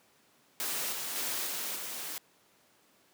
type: noise with level steps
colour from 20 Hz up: white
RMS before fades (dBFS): -34 / -37 / -34 / -36 / -39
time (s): 0.6-2.18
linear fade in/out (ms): 0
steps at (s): 0.92 / 1.15 / 1.46 / 1.75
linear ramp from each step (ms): 10
effects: pink hiss -65 dBFS RMS until 3.13 s + high-pass 200 Hz 12 dB/octave